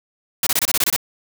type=noise bursts; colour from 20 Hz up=white; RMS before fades=-18 dBFS; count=9; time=0.43-0.963 s; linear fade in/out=2 ms; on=37 ms; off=25 ms; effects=none

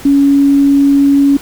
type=tone; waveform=sine; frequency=280 Hz; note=C#4; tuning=18 cents sharp; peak=-5 dBFS; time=0.05-1.37 s; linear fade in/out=5 ms; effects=pink hiss -32 dBFS RMS until 1.41 s

